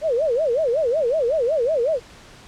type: tone with vibrato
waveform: sine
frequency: 547 Hz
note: C#5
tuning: 23 cents flat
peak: -17 dBFS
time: 0.01-2 s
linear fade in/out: 50 ms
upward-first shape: sine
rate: 5.4 Hz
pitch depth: 300 cents each way
effects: pink hiss -45 dBFS RMS until 2.47 s + low-pass 7000 Hz 12 dB/octave